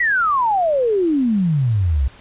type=exponential sweep; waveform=sine; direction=down; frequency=1990 to 61.74 Hz; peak=-14 dBFS; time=0-2.08 s; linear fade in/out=5 ms; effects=pink hiss -44 dBFS RMS until 2.2 s + resampled to 8000 Hz